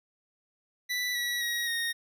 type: tone with pitch steps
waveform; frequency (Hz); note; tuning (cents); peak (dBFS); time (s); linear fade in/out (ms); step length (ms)
25% pulse; 1975.5 / 1936 / 1897.2 / 1859.2; B6 / B6 / A#6 / A#6; 0 / -35 / +30 / -5; -25; 0.89-1.93; 20; 260
effects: none